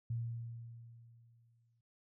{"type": "tone with exponential decay", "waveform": "sine", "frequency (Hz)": 116.54, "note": "A#2", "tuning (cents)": 0, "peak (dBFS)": -34, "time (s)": [0.1, 1.81], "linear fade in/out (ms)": 5, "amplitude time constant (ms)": 370, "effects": ["noise-tail reverb RT60 0.3 s tail -26 dB re dry"]}